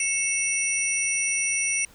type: tone cluster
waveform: sine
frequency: 2196 / 2666 / 5810 / 8810 / 9210 Hz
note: C#7 / E7 / F#8 / C#9 / D9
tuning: -17 / +19 / -32 / -12 / -35 cents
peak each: -29 dBFS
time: 0-1.85 s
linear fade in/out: 2 ms
effects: pink hiss -54 dBFS RMS until 1.94 s